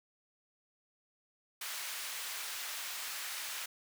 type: high-pass noise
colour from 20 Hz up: pink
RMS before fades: -41 dBFS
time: 1.61-3.66 s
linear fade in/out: 5 ms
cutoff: 1500 Hz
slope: 12 dB/octave
effects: none